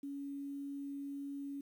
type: tone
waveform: sine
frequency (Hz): 280.3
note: C#4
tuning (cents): +19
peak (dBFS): -40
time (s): 0.03-1.61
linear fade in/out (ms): 5
effects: 11-bit